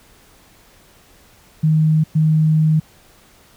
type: tone bursts at uneven times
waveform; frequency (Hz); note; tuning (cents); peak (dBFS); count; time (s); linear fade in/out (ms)
sine; 156.3; D#3; +8; -11; 2; 1.63-2.04 / 2.15-2.8; 10
effects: pink hiss -50 dBFS RMS until 3.56 s